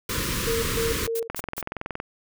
pink band-stop noise, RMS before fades -27 dBFS, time 0.09-1.07 s, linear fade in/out 5 ms, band 540 to 980 Hz, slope 96 dB/octave
sine tone with tremolo, 457.6 Hz, A#4, 32 cents flat, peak -24 dBFS, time 0.47-1.28 s, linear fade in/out 10 ms, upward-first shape square, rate 3.3 Hz, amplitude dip 75%
blue noise bursts, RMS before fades -33 dBFS, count 3, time 1.15-1.614 s, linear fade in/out 5 ms, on 48 ms, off 160 ms
click train, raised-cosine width 0.5 ms, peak -15 dBFS, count 16, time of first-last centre 1.3-2.001 s, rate 21.4 Hz
effects none

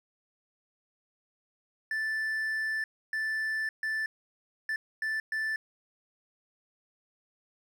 triangle tone bursts at uneven times, 1760 Hz, A6, in tune, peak -27 dBFS, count 6, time 1.91-2.84 / 3.13-3.69 / 3.83-4.06 / 4.69-4.76 / 5.02-5.2 / 5.32-5.56 s, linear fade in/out 2 ms, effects none

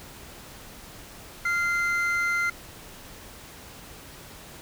triangle tone pair together, 1396.9 / 2072 Hz, F6 / C7, 0 / -17 cents, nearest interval perfect fifth, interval 683 cents, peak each -24 dBFS, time 1.45-2.5 s, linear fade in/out 5 ms, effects pink hiss -45 dBFS RMS until 4.61 s

